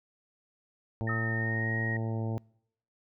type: harmonic tone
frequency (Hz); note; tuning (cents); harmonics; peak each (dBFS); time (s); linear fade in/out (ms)
112.3; A2; +36; 1 / 2 / 3 / 4 / 5 / 6 / 7 / 8; -31 / -37 / -41 / -43 / -45 / -47 / -48 / -49; 1.01-2.38; 0
type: tone with pitch glide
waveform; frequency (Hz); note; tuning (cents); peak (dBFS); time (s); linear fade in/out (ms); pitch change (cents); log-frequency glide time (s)
sine; 1828 to 1879.4; A#6 to A#6; -34 to +14; -32; 1.07-1.97; 5; +48; 1.34-1.71
type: tone with exponential decay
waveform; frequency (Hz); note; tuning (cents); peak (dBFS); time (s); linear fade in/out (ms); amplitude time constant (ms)
sine; 1274; D#6; +41; -33; 1.09-1.65; 5; 120
effects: noise-tail reverb RT60 0.7 s tail -26 dB re dry